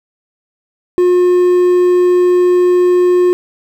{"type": "tone", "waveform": "triangle", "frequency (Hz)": 358.6, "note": "F4", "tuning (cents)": 46, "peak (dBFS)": -5, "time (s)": [0.98, 3.33], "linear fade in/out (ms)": 0, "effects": ["7-bit"]}